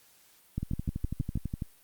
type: two click trains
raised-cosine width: 5 ms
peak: -18 / -20 dBFS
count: 6 / 13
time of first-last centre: 0.58-1.356 / 0.63-1.622 s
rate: 6.44 / 12.1 Hz
effects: white hiss -61 dBFS RMS until 1.83 s + Opus 48 kbps